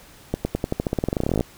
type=accelerating click train; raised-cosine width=2 ms; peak=-8 dBFS; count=23; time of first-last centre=0.34-1.409 s; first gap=110 ms; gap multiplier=0.91; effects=pink hiss -48 dBFS RMS until 1.57 s